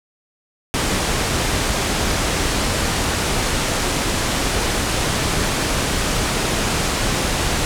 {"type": "low-pass noise", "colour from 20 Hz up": "pink", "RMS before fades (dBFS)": -20, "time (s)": [0.74, 7.65], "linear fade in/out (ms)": 0, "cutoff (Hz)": 10000, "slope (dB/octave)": 24, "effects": []}